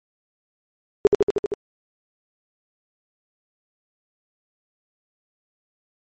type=tone with echo; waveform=sine; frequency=409 Hz; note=G#4; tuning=26 cents flat; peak=-8 dBFS; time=1.05-1.07 s; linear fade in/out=0 ms; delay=78 ms; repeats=6; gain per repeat=-2 dB; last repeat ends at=1.538 s; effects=MP3 32 kbps